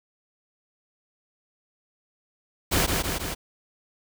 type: noise with echo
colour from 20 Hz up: pink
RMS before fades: -22 dBFS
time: 2.71-2.87 s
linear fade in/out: 20 ms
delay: 160 ms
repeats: 3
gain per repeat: -3 dB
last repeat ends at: 3.35 s
effects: none